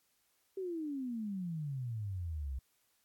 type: exponential sweep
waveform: sine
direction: down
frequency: 392 to 63.1 Hz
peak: -36 dBFS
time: 0.57-2.59 s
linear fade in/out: 5 ms
effects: white hiss -75 dBFS RMS until 3.04 s + AAC 64 kbps